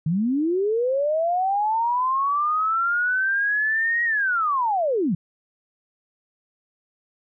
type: linear two-way sweep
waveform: sine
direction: up then down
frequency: 148.1 to 1900 to 148.1 Hz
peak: -19 dBFS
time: 0.06-5.15 s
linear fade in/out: 5 ms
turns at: 4.04 s
effects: none